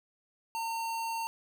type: tone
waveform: square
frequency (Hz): 911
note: A#5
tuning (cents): -40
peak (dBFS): -33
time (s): 0.55-1.27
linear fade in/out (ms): 0
effects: none